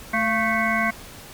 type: harmonic tone with a mistuned harmonic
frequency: 220 Hz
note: A3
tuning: in tune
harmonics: 1 / 3 / 5 / 7 / 9 / 10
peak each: -26 / -26 / -26 / -26 / -26 / -26 dBFS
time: 0.13-0.91 s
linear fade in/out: 10 ms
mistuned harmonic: 3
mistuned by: +69 cents
effects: pink hiss -41 dBFS RMS until 1.33 s + MP3 96 kbps